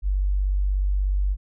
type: tone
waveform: sine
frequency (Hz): 48.32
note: G1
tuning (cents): -24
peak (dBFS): -19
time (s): 0.02-1.37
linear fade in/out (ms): 50
effects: none